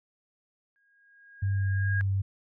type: tone with exponential growth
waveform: sine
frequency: 1634 Hz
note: G#6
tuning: 29 cents flat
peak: -28 dBFS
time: 0.76-2.01 s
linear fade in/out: 0 ms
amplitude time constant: 270 ms
type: tone with vibrato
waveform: sine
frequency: 98 Hz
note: G2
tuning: in tune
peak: -24 dBFS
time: 1.42-2.22 s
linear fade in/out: 10 ms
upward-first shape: triangle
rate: 2.5 Hz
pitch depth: 17 cents each way
effects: none